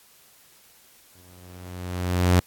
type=tone with exponential growth; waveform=sawtooth; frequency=89.9 Hz; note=F#2; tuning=49 cents flat; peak=-10 dBFS; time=1.15-2.4 s; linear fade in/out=5 ms; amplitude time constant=270 ms; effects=white hiss -55 dBFS RMS until 2.46 s + AAC 64 kbps